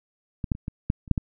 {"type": "clicks", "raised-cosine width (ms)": 5, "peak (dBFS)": [-16, -9, -25, -18, -9, -30, -6, -12], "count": 8, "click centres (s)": [0.442, 0.518, 0.551, 0.681, 0.901, 1.078, 1.113, 1.178], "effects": []}